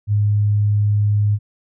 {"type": "tone", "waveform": "sine", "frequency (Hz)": 103.83, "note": "G#2", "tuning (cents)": 0, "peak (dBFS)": -13, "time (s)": [0.07, 1.39], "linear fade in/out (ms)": 50, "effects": []}